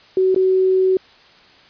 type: tone with dropouts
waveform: sine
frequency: 375.7 Hz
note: F#4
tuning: 26 cents sharp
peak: -12 dBFS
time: 0.17-0.97 s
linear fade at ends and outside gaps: 2 ms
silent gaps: 0.346-0.361 s
effects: white hiss -48 dBFS RMS until 1.69 s + resampled to 11025 Hz